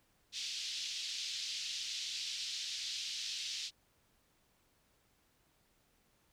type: band-pass noise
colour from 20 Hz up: pink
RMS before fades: -41 dBFS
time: 0.32-3.71 s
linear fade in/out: 50 ms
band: 3200 to 5600 Hz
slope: 24 dB/octave
effects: pink hiss -73 dBFS RMS until 6.32 s